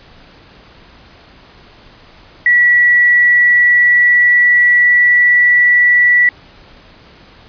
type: tone with pitch glide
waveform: sine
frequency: 1941 to 1953.4 Hz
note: B6 to B6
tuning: -31 to -20 cents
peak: -6 dBFS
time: 2.46-6.29 s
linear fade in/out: 2 ms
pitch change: +11 cents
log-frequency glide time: 2.7-5.43 s
effects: pink hiss -42 dBFS RMS until 7.48 s + resampled to 11025 Hz